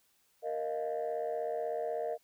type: chord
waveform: sine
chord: Bb suspended fourth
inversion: none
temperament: equal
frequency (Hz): 466.2 / 622.3 / 698.5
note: Bb4 / Eb5 / F5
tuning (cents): 0 / 0 / 0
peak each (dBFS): -35 / -35 / -37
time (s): 0.42-2.18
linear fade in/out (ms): 50
effects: tanh soft clip ceiling -27 dBFS + white hiss -71 dBFS RMS until 2.23 s